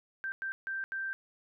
sine tone bursts at uneven times, 1568 Hz, G6, in tune, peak -33 dBFS, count 4, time 0.24-0.32 / 0.42-0.52 / 0.67-0.84 / 0.92-1.13 s, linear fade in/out 0 ms, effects none

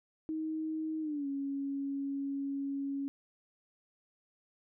sine tone with pitch glide, 315 to 277.4 Hz, D#4 to C#4, +21 to +1 cents, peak -33 dBFS, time 0.29-3.08 s, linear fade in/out 0 ms, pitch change -220 cents, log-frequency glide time 1.01-1.27 s, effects none

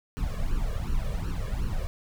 brown noise with flanger, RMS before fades -28 dBFS, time 0.17-1.87 s, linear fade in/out 0 ms, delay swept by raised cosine 0.69 to 1.79 ms, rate 2.7 Hz, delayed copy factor +1, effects none

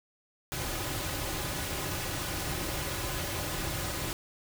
pink noise with comb filter, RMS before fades -34 dBFS, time 0.52-4.13 s, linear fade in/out 0 ms, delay 4.4 ms, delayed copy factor -0.55, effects none

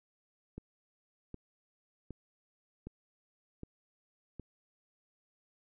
click train, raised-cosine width 3 ms, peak -30 dBFS, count 6, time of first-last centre 0.58-4.397 s, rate 1.31 Hz, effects none

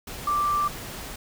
sine tone in noise, 1175 Hz, D6, 1 cent sharp, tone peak -21 dBFS, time 0.27-0.68 s, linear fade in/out 5 ms, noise pink, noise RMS -37 dBFS, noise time 0.07-1.16 s, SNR +13 dB, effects none

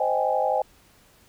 sine chord, Ab major seventh, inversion first, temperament just, 519.1 / 623 / 778.7 / 830.6 Hz, C5 / Eb5 / G5 / Ab5, -14 / +2 / -12 / 0 cents, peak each -26 dBFS, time 0-0.62 s, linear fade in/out 5 ms, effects pink hiss -57 dBFS RMS until 1.28 s

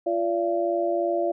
sine tone cluster, 345.8 / 577 / 680 Hz, F4 / D5 / F5, -17 / -31 / -46 cents, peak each -26 dBFS, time 0.06-1.32 s, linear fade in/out 10 ms, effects none

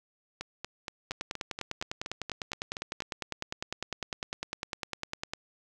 two click trains, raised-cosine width 0.2 ms, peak -16 / -19 dBFS, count 43 / 12, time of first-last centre 1.11-5.335 / 0.41-3.004 s, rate 9.94 / 4.24 Hz, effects none

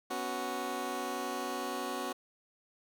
15% pulse chord, B suspended second, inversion none, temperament just, 246.9 / 277.8 / 370.4 Hz, B3 / C#4 / F#4, 0 / +4 / +2 cents, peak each -34 / -34 / -32 dBFS, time 0.1-2.13 s, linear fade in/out 10 ms, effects none

